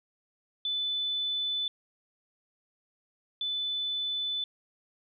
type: tone pair in turn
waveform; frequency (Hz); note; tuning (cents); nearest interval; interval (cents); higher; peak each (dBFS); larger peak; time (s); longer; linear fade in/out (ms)
sine; 3500 / 3500; A7 / A7; -10 / -10; unison; 0; neither; -28 / -29; first; 0.65-1.68 / 3.41-4.44; neither; 2
effects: none